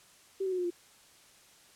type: tone with pitch steps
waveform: sine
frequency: 386.4 / 376.5 / 366.8 / 357.4 / 348.2 Hz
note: G4 / F#4 / F#4 / F4 / F4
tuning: -25 / +30 / -15 / +40 / -5 cents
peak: -29 dBFS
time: 0.4-0.705 s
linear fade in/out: 10 ms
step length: 61 ms
effects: white hiss -59 dBFS RMS until 1.75 s + low-pass 10000 Hz 12 dB/octave